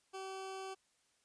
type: tone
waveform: 20% pulse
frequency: 382.8 Hz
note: G4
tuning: 41 cents flat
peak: -38 dBFS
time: 0.13-0.75 s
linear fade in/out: 20 ms
effects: white hiss -75 dBFS RMS until 1.24 s + resampled to 22050 Hz